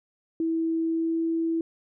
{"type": "tone with pitch glide", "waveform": "sine", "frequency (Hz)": [326.6, 328.7], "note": ["E4", "E4"], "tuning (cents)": [-16, -5], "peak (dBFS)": -23, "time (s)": [0.4, 1.61], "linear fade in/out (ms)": 2, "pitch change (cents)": 11, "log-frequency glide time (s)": [0.83, 1.21], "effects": []}